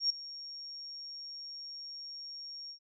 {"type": "tone with ADSR envelope", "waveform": "sine", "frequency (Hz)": 5550, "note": "F8", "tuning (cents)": -12, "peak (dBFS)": -24, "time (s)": [0, 2.79], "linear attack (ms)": 100, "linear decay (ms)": 6, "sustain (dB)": -18, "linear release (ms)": 88, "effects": []}